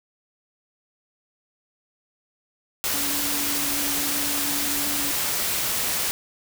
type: tone in noise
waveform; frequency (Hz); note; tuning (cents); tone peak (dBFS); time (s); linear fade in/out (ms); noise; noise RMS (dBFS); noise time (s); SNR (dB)
sine; 286.3; D4; -44; -33; 2.94-5.11; 0; white; -25; 2.84-6.11; -11
effects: none